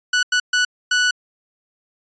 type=tone bursts at uneven times; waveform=sawtooth; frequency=1480 Hz; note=F#6; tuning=in tune; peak=-11 dBFS; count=4; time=0.13-0.23 / 0.32-0.4 / 0.53-0.65 / 0.91-1.11 s; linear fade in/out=5 ms; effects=resampled to 16000 Hz